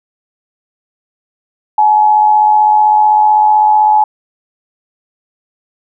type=tone with amplitude modulation; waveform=sine; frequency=852 Hz; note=G#5; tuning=44 cents sharp; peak=-3 dBFS; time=1.78-4.04 s; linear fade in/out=5 ms; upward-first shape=sine; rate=95.8 Hz; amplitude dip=50%; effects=none